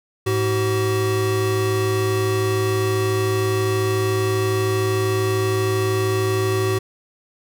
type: tone pair together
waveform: square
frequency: 106.49 / 379.5 Hz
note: G#2 / F#4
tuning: +44 / +44 cents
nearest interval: octave + minor seventh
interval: 2200 cents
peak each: -22 / -21 dBFS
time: 0.26-6.79 s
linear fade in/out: 10 ms
effects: none